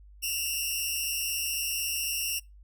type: tone pair together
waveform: 10% pulse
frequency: 2688 / 2842 Hz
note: E7 / F7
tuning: +33 / +30 cents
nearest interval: minor second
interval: 97 cents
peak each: -23 dBFS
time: 0.22-2.4 s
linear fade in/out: 20 ms
effects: noise-tail reverb RT60 0.2 s tail -22 dB re dry + added 50 Hz sine -49 dBFS peak until 2.63 s